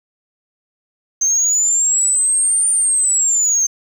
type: linear two-way sweep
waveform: sine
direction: up then down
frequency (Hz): 6272 to 9090 to 6272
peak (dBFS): -11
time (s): 1.21-3.67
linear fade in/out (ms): 10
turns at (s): 2.7
effects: tanh soft clip ceiling -9 dBFS + 7-bit